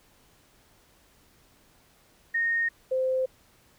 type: tone pair in turn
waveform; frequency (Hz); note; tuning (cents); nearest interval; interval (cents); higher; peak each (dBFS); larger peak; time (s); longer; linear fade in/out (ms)
sine; 1850 / 519.1; A#6 / C5; -14 / -14; octave + minor seventh; 2200; first; -23; neither; 2.34-2.69 / 2.91-3.26; neither; 10
effects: pink hiss -61 dBFS RMS until 3.78 s